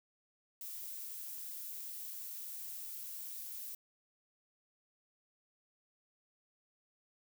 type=noise; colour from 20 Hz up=violet; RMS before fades=-45 dBFS; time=0.61-3.75 s; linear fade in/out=2 ms; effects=none